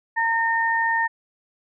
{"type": "tone pair together", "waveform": "sine", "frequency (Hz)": [914, 1828], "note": ["A#5", "A#6"], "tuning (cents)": [-34, -34], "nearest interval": "octave", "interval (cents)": 1200, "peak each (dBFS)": [-22, -21], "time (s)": [0.16, 1.08], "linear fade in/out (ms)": 20, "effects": []}